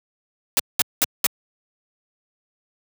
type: noise bursts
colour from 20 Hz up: white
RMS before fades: -17 dBFS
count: 4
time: 0.57-1.266 s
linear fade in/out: 0 ms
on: 24 ms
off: 200 ms
effects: high-pass 100 Hz 12 dB/octave